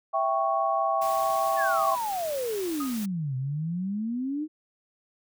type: chord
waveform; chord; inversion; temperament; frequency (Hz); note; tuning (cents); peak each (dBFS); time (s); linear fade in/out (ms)
sine; C# diminished; first; equal; 659.3 / 784 / 1108.7; E5 / G5 / C#6; 0 / 0 / 0; -27; 0.13-1.96; 20
type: noise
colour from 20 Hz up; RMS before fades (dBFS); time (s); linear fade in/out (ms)
white; -40; 1.01-3.06; 10
type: exponential two-way sweep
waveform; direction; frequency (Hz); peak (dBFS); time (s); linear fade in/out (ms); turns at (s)
sine; down then up; 1795 to 127.1 to 316.5; -27; 1.56-4.48; 50; 3.36
type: tone with exponential decay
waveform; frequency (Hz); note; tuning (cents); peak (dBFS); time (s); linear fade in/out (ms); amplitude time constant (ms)
sine; 1244.5; D#6; 0; -30; 2.8-3.04; 5; 51
effects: none